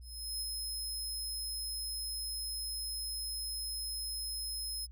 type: tone with ADSR envelope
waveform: 25% pulse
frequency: 5140 Hz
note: E8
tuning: 45 cents flat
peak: -30 dBFS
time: 0.01-4.87 s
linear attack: 400 ms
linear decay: 25 ms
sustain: -2 dB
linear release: 28 ms
effects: added 60 Hz sine -47 dBFS peak until 4.91 s